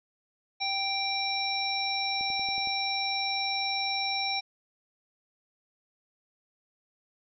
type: harmonic tone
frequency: 784 Hz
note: G5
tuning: in tune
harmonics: 1 / 3 / 5 / 7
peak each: -33 / -33 / -33 / -33 dBFS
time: 0.6-4.41 s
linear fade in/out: 20 ms
type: click train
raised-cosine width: 2 ms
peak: -33 dBFS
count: 6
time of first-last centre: 2.21-2.673 s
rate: 10.8 Hz
effects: none